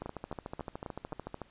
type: two click trains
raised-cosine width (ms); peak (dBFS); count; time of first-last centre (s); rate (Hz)
1; -24 / -24; 5 / 20; 0.06-1.13 / 0.02-1.417; 3.74 / 13.6
effects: pink hiss -62 dBFS RMS until 1.5 s + resampled to 8000 Hz